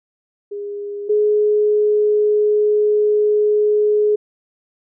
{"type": "tone pair in turn", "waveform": "sine", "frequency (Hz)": [408.3, 420.5], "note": ["G#4", "G#4"], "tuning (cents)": [-29, 22], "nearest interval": "minor second", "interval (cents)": 51, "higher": "second", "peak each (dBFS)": [-24, -12], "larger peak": "second", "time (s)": [[0.51, 1.09], [1.09, 4.16]], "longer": "second", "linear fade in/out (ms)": 10, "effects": []}